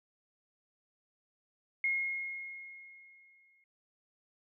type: tone with exponential decay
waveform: sine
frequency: 2153 Hz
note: C7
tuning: 49 cents sharp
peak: -27 dBFS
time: 1.84-3.64 s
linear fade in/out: 2 ms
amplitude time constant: 390 ms
effects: none